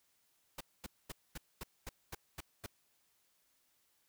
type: noise bursts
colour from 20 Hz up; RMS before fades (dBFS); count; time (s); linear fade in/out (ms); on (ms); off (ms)
pink; -44; 9; 0.58-2.663; 5; 27; 230
effects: white hiss -75 dBFS RMS until 4.08 s